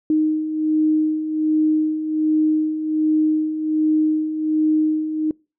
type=beating tone pair; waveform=sine; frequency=309.1 / 310.4 Hz; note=D#4 / D#4; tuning=-11 / -4 cents; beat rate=1.3 Hz; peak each=-24 / -17 dBFS; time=0.1-5.31 s; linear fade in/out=2 ms; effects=noise-tail reverb RT60 0.3 s tail -26 dB re dry